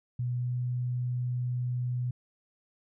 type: tone with pitch glide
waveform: sine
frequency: 123 to 123.86 Hz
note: B2 to B2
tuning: -7 to +5 cents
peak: -28 dBFS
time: 0.19-2.11 s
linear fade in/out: 5 ms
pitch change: +12 cents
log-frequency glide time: 0.36-0.52 s
effects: none